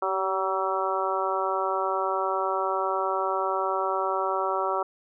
harmonic tone with a mistuned harmonic, 189.9 Hz, F#3, 45 cents sharp, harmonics 2 / 3 / 4 / 5 / 6 / 7, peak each -31 / -31 / -31 / -31 / -31 / -31 dBFS, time 0.02-4.83 s, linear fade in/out 5 ms, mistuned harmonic 2, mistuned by +22 cents, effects none

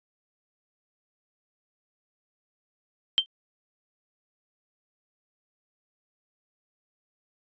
sine tone with exponential decay, 3136 Hz, G7, in tune, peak -13 dBFS, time 3.18-3.26 s, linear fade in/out 0 ms, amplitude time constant 16 ms, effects resampled to 16000 Hz

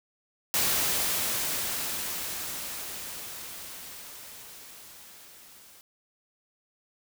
white noise with level ramp, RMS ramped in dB -25 to -53 dBFS, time 0.54-5.81 s, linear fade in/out 0 ms, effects none

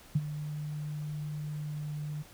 sine tone with ADSR envelope, 149.9 Hz, D3, 36 cents sharp, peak -21 dBFS, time 0.15-2.23 s, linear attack 8 ms, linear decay 40 ms, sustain -13 dB, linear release 17 ms, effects pink hiss -55 dBFS RMS until 2.33 s

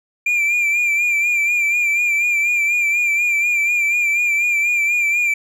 triangle tone with vibrato, 2380 Hz, D7, 22 cents sharp, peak -13 dBFS, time 0.26-5.34 s, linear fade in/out 5 ms, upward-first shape sine, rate 4.1 Hz, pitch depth 47 cents each way, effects none

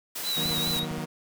white high-pass noise, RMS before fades -34 dBFS, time 0.15-0.8 s, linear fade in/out 10 ms, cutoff 130 Hz, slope 24 dB/octave
triangle tone with vibrato, 3900 Hz, B7, 23 cents flat, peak -26 dBFS, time 0.23-0.86 s, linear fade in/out 50 ms, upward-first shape sine, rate 4.8 Hz, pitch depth 51 cents each way
sawtooth chord, D# minor, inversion none, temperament equal with one note detuned, 155.56 / 185 / 238 Hz, D#3 / F#3 / A#3, 0 / 0 / +36 cents, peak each -30 / -33 / -32 dBFS, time 0.36-1.06 s, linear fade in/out 20 ms
clicks, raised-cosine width 5 ms, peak -28 dBFS, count 9, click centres 0.459 / 0.51 / 0.58 / 0.675 / 0.708 / 0.764 / 0.831 / 0.913 / 0.982 s
effects none

